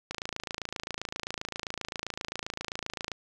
click train, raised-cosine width 0.2 ms, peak -16 dBFS, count 84, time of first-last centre 0.11-3.117 s, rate 27.6 Hz, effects none

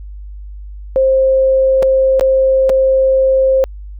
sine tone with dropouts, 529 Hz, C5, 19 cents sharp, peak -8 dBFS, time 0.96-3.64 s, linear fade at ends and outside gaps 0 ms, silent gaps 1.825-1.829 / 2.196-2.21 / 2.694-2.699 s, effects added 50 Hz sine -27 dBFS peak until 3.99 s

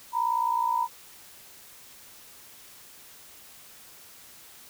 sine tone pair together, 928.3 / 987.8 Hz, A#5 / B5, -7 / 0 cents, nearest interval minor second, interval 107 cents, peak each -26 dBFS, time 0.12-0.88 s, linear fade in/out 50 ms, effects white hiss -50 dBFS RMS until 4.69 s

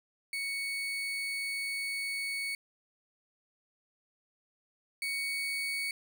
35% pulse tone pair in turn, 2223 / 2231 Hz, C#7 / C#7, +4 / +11 cents, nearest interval unison, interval 7 cents, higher second, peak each -31 / -30 dBFS, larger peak second, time 0.33-2.55 / 5.02-5.91 s, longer first, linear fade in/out 2 ms, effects none

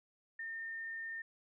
sine tone, 1816 Hz, A#6, 46 cents flat, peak -40 dBFS, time 0.39-1.22 s, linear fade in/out 5 ms, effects none

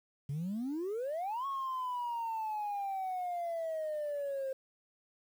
sine exponential two-way sweep, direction up then down, 134.6 to 1108.7 to 527 Hz, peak -32 dBFS, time 0.29-4.53 s, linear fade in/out 5 ms, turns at 1.46 s, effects tanh soft clip ceiling -32 dBFS + 10-bit

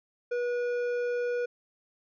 sine tone with hard clipping, 485.3 Hz, B4, 30 cents flat, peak -29 dBFS, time 0.31-1.46 s, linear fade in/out 10 ms, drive 8 dB, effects resampled to 16000 Hz

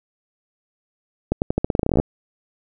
accelerating click train, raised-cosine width 2 ms, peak -5 dBFS, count 17, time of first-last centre 1.32-2 s, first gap 99 ms, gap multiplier 0.87, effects none

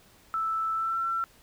sine tone with pitch glide, 1318.5 to 1347.8 Hz, E6 to E6, 0 to +38 cents, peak -26 dBFS, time 0.34-1.24 s, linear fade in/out 0 ms, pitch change +38 cents, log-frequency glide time 0.74-0.99 s, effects pink hiss -58 dBFS RMS until 1.42 s

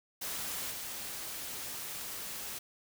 white noise with level steps, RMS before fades -38 / -41 dBFS, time 0.21-2.59 s, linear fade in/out 10 ms, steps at 0.7 s, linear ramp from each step 20 ms, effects none

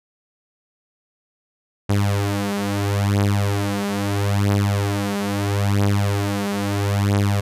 sawtooth beating tone pair, 100.5 / 101.26 Hz, G2 / G#2, +44 / -43 cents, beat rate 0.76 Hz, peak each -17 dBFS, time 1.89-7.41 s, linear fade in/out 10 ms, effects resampled to 32000 Hz

